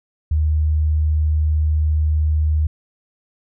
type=tone; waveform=sine; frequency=76.9 Hz; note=D#2; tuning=20 cents flat; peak=-14 dBFS; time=0.31-2.67 s; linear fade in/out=5 ms; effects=none